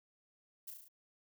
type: noise with echo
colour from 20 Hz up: violet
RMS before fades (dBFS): -45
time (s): 0.67-0.71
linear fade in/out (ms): 10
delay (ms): 35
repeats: 5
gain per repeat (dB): -3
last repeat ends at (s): 0.885
effects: none